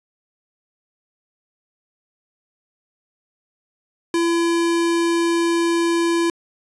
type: tone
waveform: square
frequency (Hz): 337.5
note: E4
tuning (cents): +41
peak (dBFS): -17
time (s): 4.14-6.3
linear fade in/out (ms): 2
effects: resampled to 24000 Hz + 9-bit